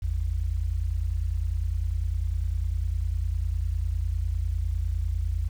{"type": "tone pair together", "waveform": "sine", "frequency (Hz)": [52.48, 82.41], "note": ["G#1", "E2"], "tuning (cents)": [19, 0], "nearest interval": "minor sixth", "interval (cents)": 781, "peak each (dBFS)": -27, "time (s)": [0.02, 5.49], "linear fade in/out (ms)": 10, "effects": ["9-bit"]}